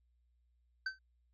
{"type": "tone with exponential decay", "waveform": "square", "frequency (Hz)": 1541, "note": "G6", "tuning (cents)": -30, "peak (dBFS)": -32, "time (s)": [0.86, 0.99], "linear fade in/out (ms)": 5, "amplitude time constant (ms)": 28, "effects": ["added 60 Hz sine -70 dBFS peak until 1.33 s", "resampled to 11025 Hz"]}